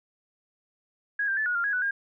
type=tone with pitch steps; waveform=sine; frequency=1655 / 1581 / 1741 / 1452 / 1394 / 1656 / 1487 / 1616 Hz; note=G#6 / G6 / A6 / F#6 / F6 / G#6 / F#6 / G#6; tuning=-6 / +14 / -19 / -33 / -4 / -5 / +8 / -48 cents; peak=-24 dBFS; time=1.19-1.91 s; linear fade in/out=5 ms; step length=90 ms; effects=none